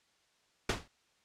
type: noise with exponential decay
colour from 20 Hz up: pink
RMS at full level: -26 dBFS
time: 0.69-0.88 s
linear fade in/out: 5 ms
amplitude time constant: 41 ms
effects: white hiss -71 dBFS RMS until 1.24 s + low-pass 6000 Hz 12 dB/octave